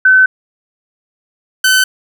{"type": "tone pair in turn", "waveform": ["sine", "sawtooth"], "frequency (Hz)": [1521, 1521], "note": ["F#6", "F#6"], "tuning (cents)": [47, 47], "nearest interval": "unison", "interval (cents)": 0, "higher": "neither", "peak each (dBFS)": -4, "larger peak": "neither", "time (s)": [[0.05, 0.26], [1.64, 1.84]], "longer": "first", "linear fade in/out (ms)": 5, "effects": []}